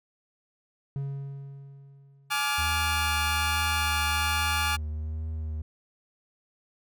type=tone with exponential decay; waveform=triangle; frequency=138.59 Hz; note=C#3; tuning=in tune; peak=-26 dBFS; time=0.96-2.85 s; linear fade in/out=0 ms; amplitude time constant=410 ms
type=chord; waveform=20% pulse; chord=D diminished; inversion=second; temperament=just; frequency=845.8 / 1174.7 / 1409.6 Hz; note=Ab5 / D6 / F6; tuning=+31 / 0 / +16 cents; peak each=-25 dBFS; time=2.3-4.77 s; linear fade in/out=20 ms
type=tone with vibrato; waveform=triangle; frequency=77.8 Hz; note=D#2; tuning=in tune; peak=-28 dBFS; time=2.58-5.62 s; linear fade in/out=5 ms; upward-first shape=triangle; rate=1.2 Hz; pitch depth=39 cents each way
effects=none